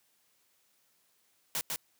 white noise with echo, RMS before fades -33 dBFS, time 1.55-1.61 s, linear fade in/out 0 ms, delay 150 ms, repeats 1, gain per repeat -2 dB, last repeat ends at 1.76 s, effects white hiss -71 dBFS RMS until 1.99 s + high-pass 100 Hz 12 dB/octave

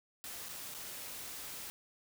white noise with dropouts, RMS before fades -45 dBFS, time 0.24-1.7 s, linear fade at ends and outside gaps 0 ms, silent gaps 0.486-0.491 / 0.741-0.747 s, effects none

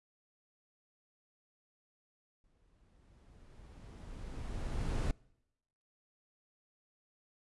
brown noise with exponential growth, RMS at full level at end -32 dBFS, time 2.44-5.11 s, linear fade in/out 1 ms, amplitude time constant 580 ms, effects noise-tail reverb RT60 0.9 s tail -26 dB re dry + resampled to 24000 Hz

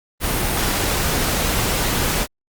pink noise, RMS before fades -20 dBFS, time 0.2-2.27 s, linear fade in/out 50 ms, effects Opus 32 kbps

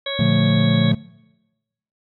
harmonic tone, 554.4 Hz, C#5, in tune, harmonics 1 / 2 / 3 / 4 / 6 / 7, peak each -27 / -35 / -33 / -32 / -30 / -28 dBFS, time 0.06-0.92 s, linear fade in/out 5 ms
triangle chord, Bb major seventh, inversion none, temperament equal with one note detuned, 116.54 / 146.83 / 175.63 / 220 Hz, Bb2 / D3 / F3 / A3, 0 / 0 / +10 / 0 cents, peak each -18 dBFS, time 0.19-0.95 s, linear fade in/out 5 ms
effects noise-tail reverb RT60 1.0 s tail -22 dB re dry

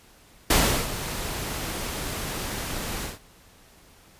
pink noise with ADSR envelope, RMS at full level -18 dBFS, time 0.5-3.19 s, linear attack 6 ms, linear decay 370 ms, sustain -13 dB, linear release 160 ms, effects pink hiss -54 dBFS RMS until 4.19 s + resampled to 32000 Hz

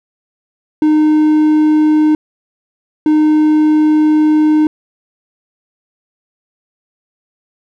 triangle tone bursts at uneven times, 306.7 Hz, D#4, 25 cents flat, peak -5 dBFS, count 2, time 0.82-2.15 / 3.06-4.67 s, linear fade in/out 2 ms, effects none

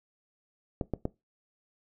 clicks, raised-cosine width 2 ms, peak -16 dBFS, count 3, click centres 0.812 / 0.937 / 1.054 s, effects noise-tail reverb RT60 0.2 s tail -19 dB re dry

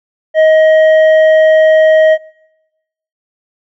triangle tone with hard clipping, 630 Hz, D#5, 21 cents sharp, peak -6 dBFS, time 0.34-2.18 s, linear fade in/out 50 ms, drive 11 dB, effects noise-tail reverb RT60 1.0 s tail -25 dB re dry + low-pass 3000 Hz 12 dB/octave

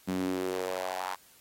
sawtooth tone with high-pass filter sweep, 92.5 Hz, F#2, in tune, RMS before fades -33 dBFS, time 0.07-1.16 s, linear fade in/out 20 ms, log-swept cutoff 210 to 980 Hz, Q 3.7, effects white hiss -59 dBFS RMS until 1.4 s + AAC 48 kbps

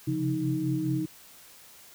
sine tone cluster, 133.4 / 138.1 / 174.8 / 313.5 Hz, C3 / C#3 / F3 / D#4, +34 / -6 / +2 / +13 cents, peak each -34 / -31 / -35 / -28 dBFS, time 0.07-1.06 s, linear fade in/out 10 ms, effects white hiss -52 dBFS RMS until 1.94 s

